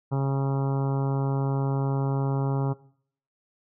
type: harmonic tone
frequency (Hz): 136.7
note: C#3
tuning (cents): -24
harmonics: 1 / 2 / 3 / 4 / 5 / 6 / 7 / 8 / 9 / 10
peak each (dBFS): -23 / -33 / -35 / -38 / -42 / -38 / -39 / -46 / -45 / -48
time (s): 0.11-2.74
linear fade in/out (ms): 20
effects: noise-tail reverb RT60 0.6 s tail -20 dB re dry